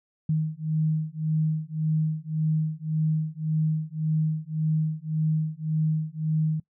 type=beating tone pair; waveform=sine; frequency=155.56 / 157.36 Hz; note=D#3 / D#3; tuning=0 / +20 cents; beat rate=1.8 Hz; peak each=-26 dBFS; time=0.29-6.6 s; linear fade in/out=5 ms; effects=noise-tail reverb RT60 0.1 s tail -22 dB re dry